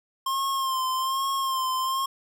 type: tone with vibrato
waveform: square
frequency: 1061 Hz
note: C6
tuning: 24 cents sharp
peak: -25 dBFS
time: 0.26-2.06 s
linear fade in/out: 5 ms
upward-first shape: sine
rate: 1.2 Hz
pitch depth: 43 cents each way
effects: none